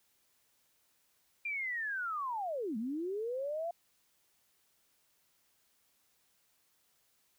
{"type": "linear two-way sweep", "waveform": "sine", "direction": "down then up", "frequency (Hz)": [2406, 207.7, 695], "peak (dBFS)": -34, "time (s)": [1.45, 3.71], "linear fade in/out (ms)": 5, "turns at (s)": 2.77, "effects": ["white hiss -73 dBFS RMS until 7.38 s"]}